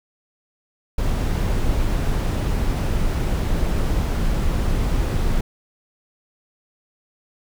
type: noise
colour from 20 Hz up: brown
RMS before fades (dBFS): -20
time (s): 0.98-5.41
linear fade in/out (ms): 5
effects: none